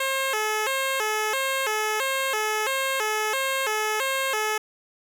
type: tone with vibrato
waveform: 10% pulse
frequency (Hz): 479.5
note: A#4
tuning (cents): +49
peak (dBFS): -15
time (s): 0-4.58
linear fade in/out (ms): 5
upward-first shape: square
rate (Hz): 1.5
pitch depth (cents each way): 190
effects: none